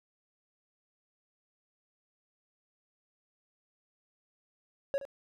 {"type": "tone with echo", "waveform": "triangle", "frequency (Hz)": 554.4, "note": "C#5", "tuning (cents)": 0, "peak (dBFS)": -25, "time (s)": [4.94, 4.98], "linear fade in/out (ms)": 0, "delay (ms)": 72, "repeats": 1, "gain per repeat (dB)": -13, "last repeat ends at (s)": 5.052, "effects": []}